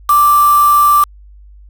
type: tone with quantisation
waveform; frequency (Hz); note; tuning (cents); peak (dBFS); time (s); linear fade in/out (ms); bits
sine; 1174.7; D6; 0; -6; 0.09-1.04; 5; 3
effects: added 50 Hz sine -36 dBFS peak until 1.69 s